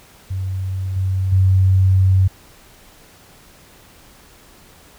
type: tone with level steps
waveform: sine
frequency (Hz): 94.5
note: F#2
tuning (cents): +37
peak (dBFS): -20 / -16 / -10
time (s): 0.3-2.28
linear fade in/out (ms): 10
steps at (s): 0.96 / 1.32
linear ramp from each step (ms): 5
effects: pink hiss -47 dBFS RMS until 4.98 s